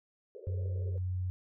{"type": "band-pass noise", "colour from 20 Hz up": "pink", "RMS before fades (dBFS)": -49, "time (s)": [0.35, 0.98], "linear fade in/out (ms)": 0, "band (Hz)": [380, 560], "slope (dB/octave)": 96}
{"type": "tone with pitch glide", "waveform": "sine", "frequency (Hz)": [92.5, 91.65], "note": ["F#2", "F#2"], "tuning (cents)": [0, -16], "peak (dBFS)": -31, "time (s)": [0.47, 1.3], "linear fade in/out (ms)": 0, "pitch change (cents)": -16, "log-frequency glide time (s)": [0.81, 0.99]}
{"effects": []}